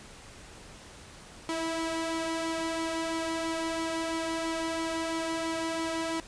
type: tone with flanger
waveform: sawtooth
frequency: 326.8 Hz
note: E4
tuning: 15 cents flat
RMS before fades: -32 dBFS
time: 1.49-6.2 s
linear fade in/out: 0 ms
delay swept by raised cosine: 0.91 to 2.11 ms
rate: 3 Hz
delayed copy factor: +0.55
effects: pink hiss -49 dBFS RMS until 6.27 s + resampled to 22050 Hz